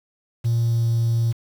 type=tone with pitch glide; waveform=triangle; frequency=116.54 to 115.6 Hz; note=A#2 to A#2; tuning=0 to -14 cents; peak=-14 dBFS; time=0.44-1.33 s; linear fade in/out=20 ms; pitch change=-14 cents; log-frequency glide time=0.62-0.87 s; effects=tanh soft clip ceiling -13 dBFS + 7-bit